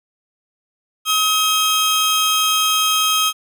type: tone pair together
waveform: sawtooth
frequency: 1272 / 3205 Hz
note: D#6 / G7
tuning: +38 / +38 cents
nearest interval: octave + major third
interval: 1600 cents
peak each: -14 dBFS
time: 1.05-3.33 s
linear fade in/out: 50 ms
effects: none